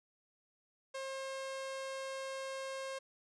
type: tone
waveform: sawtooth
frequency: 535 Hz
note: C5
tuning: 38 cents sharp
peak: -36 dBFS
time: 0.94-2.99 s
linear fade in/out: 10 ms
effects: resampled to 22050 Hz